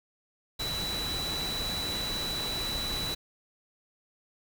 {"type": "tone in noise", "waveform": "sine", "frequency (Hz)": 3951, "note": "B7", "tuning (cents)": 0, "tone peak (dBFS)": -32, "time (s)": [0.59, 3.15], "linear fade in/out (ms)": 10, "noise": "pink", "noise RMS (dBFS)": -36, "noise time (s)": [0.59, 3.15], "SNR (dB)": 1, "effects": []}